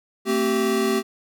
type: tone cluster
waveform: square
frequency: 223.8 / 261.9 / 386.7 Hz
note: A3 / C4 / G4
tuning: +30 / +2 / -24 cents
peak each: -25 / -28 / -22 dBFS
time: 0.25-1.03 s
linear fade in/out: 50 ms
effects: none